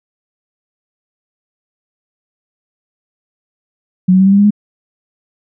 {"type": "tone with pitch steps", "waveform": "sine", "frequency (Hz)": [183.6, 187.46, 191.4, 195.42, 199.52, 203.7, 208], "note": ["F#3", "F#3", "G3", "G3", "G3", "G#3", "G#3"], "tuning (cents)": [-13, 23, -41, -5, 31, -33, 3], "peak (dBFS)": -5, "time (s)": [4.08, 4.507], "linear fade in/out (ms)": 10, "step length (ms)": 61, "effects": []}